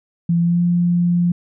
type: tone with pitch glide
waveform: sine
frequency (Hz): 170 to 174.38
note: F3 to F3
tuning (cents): -46 to -2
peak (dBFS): -13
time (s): 0.29-1.32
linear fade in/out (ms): 5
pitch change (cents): +44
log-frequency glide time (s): 0.4-0.61
effects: none